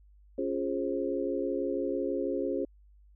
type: chord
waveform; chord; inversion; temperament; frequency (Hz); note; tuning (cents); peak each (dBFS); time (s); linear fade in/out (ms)
sine; Db major seventh; none; equal with one note detuned; 277.2 / 349.2 / 415.3 / 531.2; Db4 / F4 / Ab4 / C5; 0 / 0 / 0 / +26; -34; 0.38-2.65; 5
effects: added 50 Hz sine -55 dBFS peak until 3.15 s